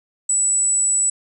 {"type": "tone", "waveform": "sine", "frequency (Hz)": 7902, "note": "B8", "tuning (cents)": 0, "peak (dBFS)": -15, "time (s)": [0.29, 1.1], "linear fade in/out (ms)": 5, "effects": []}